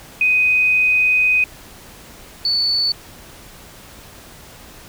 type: tone pair in turn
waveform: sine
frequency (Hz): 2502 / 4472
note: D#7 / C#8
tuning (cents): +9 / +14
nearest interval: minor seventh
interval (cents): 1005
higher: second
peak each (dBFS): -12 / -15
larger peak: first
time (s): 0.21-1.44 / 2.45-2.92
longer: first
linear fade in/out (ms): 2
effects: pink hiss -41 dBFS RMS until 4.88 s